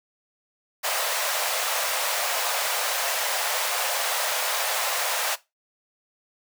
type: high-pass noise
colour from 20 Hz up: pink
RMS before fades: -26 dBFS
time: 0.83-5.36 s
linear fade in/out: 20 ms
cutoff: 530 Hz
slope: 48 dB/octave
effects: noise-tail reverb RT60 0.2 s tail -17 dB re dry